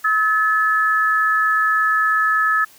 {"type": "tone pair together", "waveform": "sine", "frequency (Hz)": [1289, 1725.6], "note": ["E6", "A6"], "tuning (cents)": [-39, -34], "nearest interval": "perfect fourth", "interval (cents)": 505, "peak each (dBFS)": -17, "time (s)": [0.04, 2.65], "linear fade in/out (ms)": 10, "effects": ["white hiss -48 dBFS RMS until 2.78 s", "high-pass 60 Hz 12 dB/octave"]}